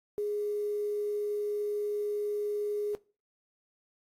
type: tone with quantisation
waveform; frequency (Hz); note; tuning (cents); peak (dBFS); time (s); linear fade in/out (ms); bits
sine; 415.3; G#4; 0; -29; 0.18-2.95; 0; 9
effects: noise-tail reverb RT60 0.4 s tail -22 dB re dry + AAC 48 kbps